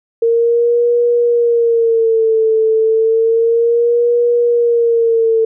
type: tone with vibrato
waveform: sine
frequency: 459.4 Hz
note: A#4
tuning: 25 cents flat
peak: -9 dBFS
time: 0.22-5.45 s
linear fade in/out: 5 ms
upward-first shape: sine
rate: 0.31 Hz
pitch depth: 69 cents each way
effects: none